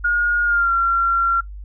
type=tone with pitch glide; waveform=sine; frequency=1431 to 1370.3 Hz; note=F6 to F6; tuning=+42 to -33 cents; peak=-14 dBFS; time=0.04-1.41 s; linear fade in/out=10 ms; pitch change=-75 cents; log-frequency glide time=0.44-0.72 s; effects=noise-tail reverb RT60 0.1 s tail -20 dB re dry + added 50 Hz sine -31 dBFS peak until 1.64 s